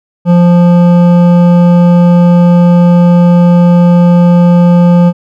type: tone with hard clipping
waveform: sine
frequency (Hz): 174.61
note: F3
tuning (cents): 0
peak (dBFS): -4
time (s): 0.25-5.13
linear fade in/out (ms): 50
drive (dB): 11
effects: none